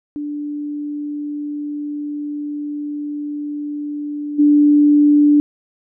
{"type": "tone with level steps", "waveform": "sine", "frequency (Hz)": 293.7, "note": "D4", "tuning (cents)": 0, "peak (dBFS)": [-22, -8], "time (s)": [0.16, 5.4], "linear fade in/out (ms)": 0, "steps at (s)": 4.38, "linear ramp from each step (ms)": 20, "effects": []}